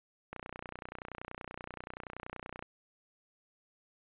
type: click train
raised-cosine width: 0.5 ms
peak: -26 dBFS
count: 71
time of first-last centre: 0.33-2.625 s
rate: 30.5 Hz
effects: resampled to 8000 Hz